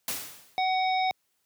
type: noise with exponential decay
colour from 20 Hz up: white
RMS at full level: -29 dBFS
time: 0.08-0.64 s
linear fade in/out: 2 ms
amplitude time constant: 120 ms
type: harmonic tone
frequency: 749 Hz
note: F#5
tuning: 21 cents sharp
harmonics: 1 / 3 / 5 / 7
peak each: -24 / -32 / -35 / -41 dBFS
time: 0.58-1.11 s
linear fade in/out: 0 ms
effects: white hiss -74 dBFS RMS until 1.45 s + high-pass 80 Hz 12 dB/octave